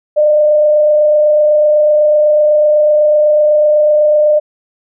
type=tone with frequency modulation; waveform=sine; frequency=602 Hz; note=D5; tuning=43 cents sharp; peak=-6 dBFS; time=0.16-4.4 s; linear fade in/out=20 ms; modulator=28 Hz; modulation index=0.33; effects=none